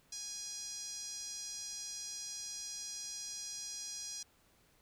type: tone with band-pass filter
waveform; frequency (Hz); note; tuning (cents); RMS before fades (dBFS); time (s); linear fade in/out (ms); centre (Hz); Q
5% pulse; 826; G#5; -10; -44; 0.12-4.23; 5; 5700; 3.4
effects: pink hiss -69 dBFS RMS until 4.81 s